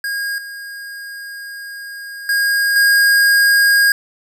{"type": "tone with level steps", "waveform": "square", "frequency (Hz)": 1629, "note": "G#6", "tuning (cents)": -34, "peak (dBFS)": [-20, -29, -14, -10], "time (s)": [0.04, 3.92], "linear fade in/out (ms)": 2, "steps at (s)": [0.38, 2.29, 2.76], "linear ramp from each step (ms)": 2, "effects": []}